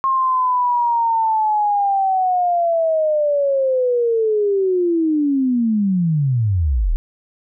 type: linear sweep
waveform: sine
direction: down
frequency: 1074 to 32.13 Hz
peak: -14 dBFS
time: 0.04-6.96 s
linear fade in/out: 0 ms
effects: none